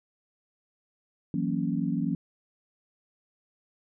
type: chord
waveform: sine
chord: F# dominant seventh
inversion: third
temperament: equal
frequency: 164.81 / 185 / 233.1 / 277.2 Hz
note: E3 / F#3 / A#3 / C#4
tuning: 0 / 0 / 0 / 0 cents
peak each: -31 dBFS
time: 1.34-2.15 s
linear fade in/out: 2 ms
effects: none